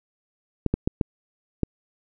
clicks, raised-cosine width 3 ms, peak -8 dBFS, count 5, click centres 0.663 / 0.74 / 0.875 / 1.012 / 1.633 s, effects none

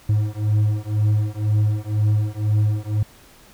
triangle beating tone pair, 104.9 / 106.9 Hz, G#2 / A2, +18 / -49 cents, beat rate 2 Hz, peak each -18 dBFS, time 0.09-3.03 s, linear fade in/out 5 ms, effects pink hiss -49 dBFS RMS until 3.53 s

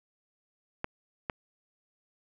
clicks, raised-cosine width 0.5 ms, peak -16 dBFS, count 2, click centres 0.844 / 1.298 s, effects none

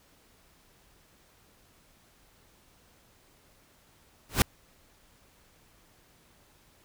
pink noise with exponential growth, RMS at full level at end -17 dBFS, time 4.29-4.42 s, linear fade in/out 1 ms, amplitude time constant 28 ms, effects pink hiss -62 dBFS RMS until 6.84 s

